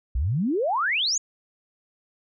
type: exponential sweep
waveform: sine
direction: up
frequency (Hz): 54.5 to 7040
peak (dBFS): -21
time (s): 0.15-1.18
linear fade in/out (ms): 5
effects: none